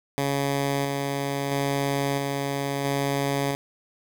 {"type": "tone with tremolo", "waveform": "10% pulse", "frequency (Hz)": 139.8, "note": "C#3", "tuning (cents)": 15, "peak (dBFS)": -15, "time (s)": [0.18, 3.55], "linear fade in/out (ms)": 0, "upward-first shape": "square", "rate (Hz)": 0.75, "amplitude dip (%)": 25, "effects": ["9-bit"]}